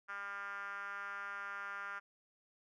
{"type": "tone with band-pass filter", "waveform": "5% pulse", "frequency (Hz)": 200.1, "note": "G3", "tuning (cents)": 36, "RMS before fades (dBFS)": -44, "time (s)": [0.08, 2], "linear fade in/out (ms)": 20, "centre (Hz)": 1400, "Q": 4.5, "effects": []}